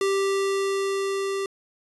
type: tone with level ramp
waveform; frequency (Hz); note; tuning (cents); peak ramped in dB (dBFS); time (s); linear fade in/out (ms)
square; 392; G4; 0; -21 to -26; 0.01-1.46; 2
effects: resampled to 24000 Hz